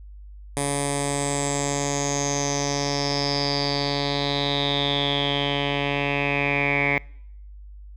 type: tone with low-pass filter sweep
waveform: 10% pulse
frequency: 141.9 Hz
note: C#3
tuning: 41 cents sharp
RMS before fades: -24 dBFS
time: 0.57-6.98 s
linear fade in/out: 0 ms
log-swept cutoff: 9500 to 2200 Hz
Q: 9.6
effects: noise-tail reverb RT60 0.7 s tail -25 dB re dry + added 50 Hz sine -39 dBFS peak until 7.96 s